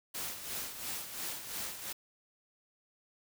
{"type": "noise with tremolo", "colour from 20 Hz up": "white", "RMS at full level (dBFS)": -38, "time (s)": [0.14, 1.93], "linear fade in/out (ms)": 10, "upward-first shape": "sine", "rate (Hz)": 2.9, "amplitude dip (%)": 60, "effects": []}